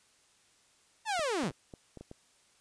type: linear sweep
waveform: sawtooth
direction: down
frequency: 918 to 89.6 Hz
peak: -26 dBFS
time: 1.05-1.52 s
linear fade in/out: 50 ms
type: clicks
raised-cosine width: 2 ms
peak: -32 dBFS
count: 7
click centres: 1.194 / 1.435 / 1.509 / 1.738 / 1.973 / 2.01 / 2.114 s
effects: white hiss -66 dBFS RMS until 2.6 s + resampled to 22050 Hz